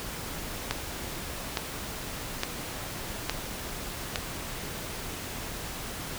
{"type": "click train", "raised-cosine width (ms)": 0.2, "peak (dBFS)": -9, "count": 5, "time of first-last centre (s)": [0.71, 4.158], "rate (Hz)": 1.16, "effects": ["pink hiss -37 dBFS RMS until 6.18 s"]}